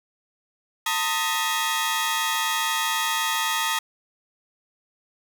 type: tone cluster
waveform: sawtooth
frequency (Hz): 899 / 1040 / 1253 / 1922 / 3312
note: A5 / C6 / D#6 / B6 / G#7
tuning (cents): +37 / -11 / +12 / -48 / -5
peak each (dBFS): -24 / -32 / -24 / -26 / -26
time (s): 0.86-3.79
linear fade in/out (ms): 5
effects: none